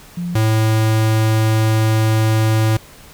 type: tone pair in turn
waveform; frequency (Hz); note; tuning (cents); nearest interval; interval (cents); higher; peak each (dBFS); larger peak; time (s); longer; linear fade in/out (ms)
sine / square; 174.61 / 110; F3 / A2; 0 / 0; minor sixth; 800; first; -20 / -13; second; 0.17-0.35 / 0.35-2.77; second; 5
effects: pink hiss -42 dBFS RMS until 3.13 s